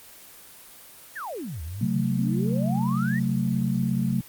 sine exponential two-way sweep, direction down then up, 1977 to 74 to 1977 Hz, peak -31 dBFS, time 1.15-3.2 s, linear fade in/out 20 ms, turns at 1.62 s
sine chord, F# diminished, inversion second, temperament just, 133.2 / 185 / 222 Hz, C3 / F#3 / A3, +31 / 0 / +16 cents, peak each -26 dBFS, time 1.81-4.21 s, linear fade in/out 5 ms
effects white hiss -47 dBFS RMS until 4.28 s + Opus 24 kbps

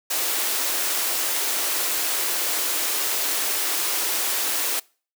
white high-pass noise, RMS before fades -24 dBFS, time 0.1-4.8 s, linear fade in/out 10 ms, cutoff 280 Hz, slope 48 dB/octave, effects noise-tail reverb RT60 0.4 s tail -25 dB re dry

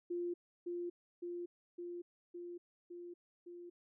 sine tone with echo, 349.2 Hz, F4, in tune, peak -36 dBFS, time 0.1-0.34 s, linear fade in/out 10 ms, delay 560 ms, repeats 6, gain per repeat -2 dB, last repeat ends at 3.7 s, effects none

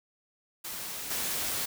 white noise with level steps, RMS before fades -38 / -32 dBFS, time 0.64-1.66 s, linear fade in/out 10 ms, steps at 1.1 s, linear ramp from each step 5 ms, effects none

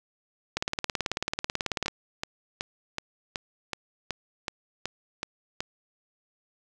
two click trains, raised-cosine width 0.2 ms, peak -13 / -10 dBFS, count 11 / 25, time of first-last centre 1.86-5.605 / 0.57-1.881 s, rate 2.67 / 18.3 Hz, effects none

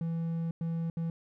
triangle tone bursts at uneven times, 165.7 Hz, E3, 9 cents sharp, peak -28 dBFS, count 3, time 0.01-0.51 / 0.61-0.9 / 0.97-1.1 s, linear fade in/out 2 ms, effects none

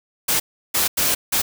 white noise bursts at uneven times, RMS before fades -19 dBFS, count 4, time 0.28-0.4 / 0.74-0.88 / 0.97-1.15 / 1.32-1.42 s, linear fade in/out 10 ms, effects none

